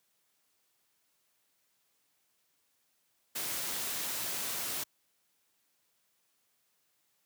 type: noise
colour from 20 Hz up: white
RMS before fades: -36 dBFS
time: 3.35-4.84 s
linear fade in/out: 10 ms
effects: white hiss -75 dBFS RMS until 7.25 s + high-pass 100 Hz 12 dB/octave